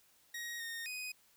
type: tone with pitch steps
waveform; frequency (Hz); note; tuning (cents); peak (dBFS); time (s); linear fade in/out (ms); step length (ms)
sawtooth; 1885 / 1845 / 2499; A#6 / A#6 / D#7; +19 / -18 / +7; -37; 0.34-1.12; 5; 260
effects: white hiss -68 dBFS RMS until 1.36 s